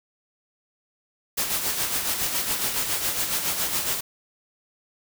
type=noise with tremolo; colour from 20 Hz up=white; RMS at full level=-24 dBFS; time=1.37-4.01 s; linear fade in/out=10 ms; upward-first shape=sine; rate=7.2 Hz; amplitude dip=50%; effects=none